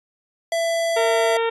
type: tone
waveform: square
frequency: 667 Hz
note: E5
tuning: 20 cents sharp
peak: -20 dBFS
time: 0.52-1.37 s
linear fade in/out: 2 ms
type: harmonic tone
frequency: 457.9 Hz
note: A#4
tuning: 31 cents flat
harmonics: 1 / 2 / 3 / 4 / 5 / 6 / 7 / 8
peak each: -20 / -26 / -30 / -32 / -34 / -36 / -37 / -38 dBFS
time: 0.96-1.5 s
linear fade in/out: 10 ms
effects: resampled to 24000 Hz